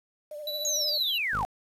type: tone with vibrato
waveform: sine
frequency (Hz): 597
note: D5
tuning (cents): +28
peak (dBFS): -36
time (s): 0.31-0.98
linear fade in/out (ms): 5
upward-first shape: sine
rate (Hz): 13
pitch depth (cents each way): 42
type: tone with tremolo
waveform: square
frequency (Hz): 3951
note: B7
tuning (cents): 0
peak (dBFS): -30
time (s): 0.47-1.18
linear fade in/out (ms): 2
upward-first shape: sine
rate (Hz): 15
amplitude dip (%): 45
type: linear sweep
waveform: sine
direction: down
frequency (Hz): 6720 to 687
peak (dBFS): -26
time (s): 0.65-1.45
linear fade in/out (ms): 0
type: tone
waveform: 15% pulse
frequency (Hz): 50.8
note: G#1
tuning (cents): -38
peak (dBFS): -28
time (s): 1.33-1.45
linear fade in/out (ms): 5
effects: resampled to 32000 Hz + 9-bit